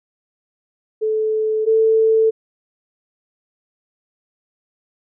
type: tone pair in turn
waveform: sine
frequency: 435 / 443.4 Hz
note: A4 / A4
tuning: -20 / +13 cents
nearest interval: unison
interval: 33 cents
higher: second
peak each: -16 / -11 dBFS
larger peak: second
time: 1.01-1.66 / 1.66-2.31 s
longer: neither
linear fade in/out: 20 ms
effects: none